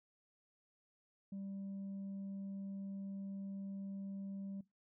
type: tone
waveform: sine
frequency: 196 Hz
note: G3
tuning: in tune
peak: -40 dBFS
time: 1.32-4.61 s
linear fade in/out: 5 ms
effects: noise-tail reverb RT60 0.2 s tail -21 dB re dry + tanh soft clip ceiling -41 dBFS